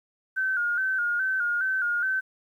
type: tone with vibrato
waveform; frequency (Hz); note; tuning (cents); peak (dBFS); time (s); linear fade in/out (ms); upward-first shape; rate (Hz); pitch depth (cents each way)
sine; 1480; F#6; 0; -23; 0.36-2.21; 20; square; 2.4; 65
effects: 10-bit